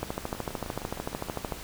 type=two click trains; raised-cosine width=1 ms; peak=-24 / -16 dBFS; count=7 / 21; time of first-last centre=0.35-1.286 / 0.03-1.523 s; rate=6.41 / 13.4 Hz; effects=pink hiss -42 dBFS RMS until 1.63 s